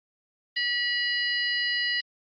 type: harmonic tone with a mistuned harmonic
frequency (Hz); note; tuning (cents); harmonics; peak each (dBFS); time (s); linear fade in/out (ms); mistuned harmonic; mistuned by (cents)
970; B5; -31; 2 / 3 / 4 / 5; -27 / -30 / -34 / -32; 0.56-2.01; 10; 4; +97
effects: Opus 24 kbps